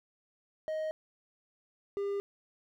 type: tone pair in turn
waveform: triangle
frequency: 626 / 400.9 Hz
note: D#5 / G4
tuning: +10 / +39 cents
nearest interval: minor sixth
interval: 771 cents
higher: first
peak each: -30 / -29 dBFS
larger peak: second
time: 0.68-0.91 / 1.97-2.2 s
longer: neither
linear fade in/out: 0 ms
effects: none